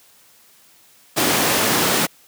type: high-pass noise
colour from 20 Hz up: pink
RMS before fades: -18 dBFS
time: 1.16-2.07 s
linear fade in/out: 20 ms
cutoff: 190 Hz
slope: 12 dB/octave
effects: white hiss -52 dBFS RMS until 2.27 s + high-pass 80 Hz 12 dB/octave